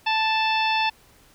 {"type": "harmonic tone", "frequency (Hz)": 880, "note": "A5", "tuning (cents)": 0, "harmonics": [1, 2, 3, 4, 5, 6], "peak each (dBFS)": [-22, -30, -25, -29, -35, -36], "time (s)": [0.06, 0.9], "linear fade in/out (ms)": 10, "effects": ["pink hiss -55 dBFS RMS until 1.34 s"]}